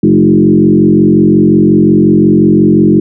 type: tone with frequency modulation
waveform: sine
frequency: 261.6 Hz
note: C4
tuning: in tune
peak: -3 dBFS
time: 0.03-3 s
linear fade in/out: 5 ms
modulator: 45.6 Hz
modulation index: 2.3
effects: none